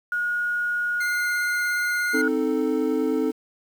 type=tone; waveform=sine; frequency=1443 Hz; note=F#6; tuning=44 cents flat; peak=-22 dBFS; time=0.12-2.28 s; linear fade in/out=2 ms
type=tone with vibrato; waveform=sawtooth; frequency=2093 Hz; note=C7; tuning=in tune; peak=-26 dBFS; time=1-2.22 s; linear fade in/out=10 ms; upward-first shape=square; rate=17 Hz; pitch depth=10 cents each way
type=chord; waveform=triangle; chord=A diminished; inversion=first; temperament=equal; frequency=261.6 / 311.1 / 440 Hz; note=C4 / Eb4 / A4; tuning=0 / 0 / 0 cents; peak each=-23 dBFS; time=2.13-3.32 s; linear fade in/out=20 ms
effects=8-bit